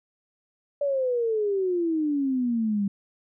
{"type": "exponential sweep", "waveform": "sine", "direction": "down", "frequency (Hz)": [580, 195.8], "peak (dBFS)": -22, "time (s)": [0.81, 2.88], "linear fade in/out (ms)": 5, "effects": []}